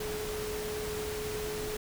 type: tone in noise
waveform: sine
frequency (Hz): 425.4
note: G#4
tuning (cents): +42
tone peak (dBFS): -35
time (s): 0-1.77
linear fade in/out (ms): 5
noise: pink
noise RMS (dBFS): -39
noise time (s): 0-1.77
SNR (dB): +1
effects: none